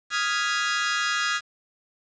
sawtooth chord, F half-diminished seventh, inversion third, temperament equal, 1244.5 / 1396.9 / 1661.2 / 1975.5 Hz, Eb6 / F6 / Ab6 / Cb7, 0 / 0 / 0 / 0 cents, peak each -25 / -25 / -23 / -29 dBFS, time 0.1-1.41 s, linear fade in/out 50 ms, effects resampled to 16000 Hz + 8-bit

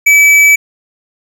sine tone with tanh clipping, 2298 Hz, D7, 38 cents flat, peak -5 dBFS, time 0.06-0.56 s, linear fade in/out 10 ms, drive 13 dB, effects none

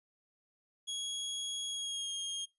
sawtooth tone with pitch glide, 3322 to 3242 Hz, G#7 to G#7, 0 to -42 cents, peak -33 dBFS, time 0.87-2.46 s, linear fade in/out 20 ms, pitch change -42 cents, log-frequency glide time 1.68-2.11 s, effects noise-tail reverb RT60 0.2 s tail -23 dB re dry + resampled to 24000 Hz

